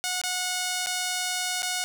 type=tone with dropouts; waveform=5% pulse; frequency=730 Hz; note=F#5; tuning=24 cents flat; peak=-15 dBFS; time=0.04-1.84 s; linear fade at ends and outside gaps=0 ms; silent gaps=0.215-0.237 / 0.861-0.869 / 1.621-1.63 s; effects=none